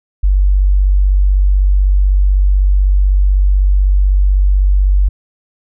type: tone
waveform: sine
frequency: 48 Hz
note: G1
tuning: 36 cents flat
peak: -7 dBFS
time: 0.23-5.09 s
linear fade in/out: 10 ms
effects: none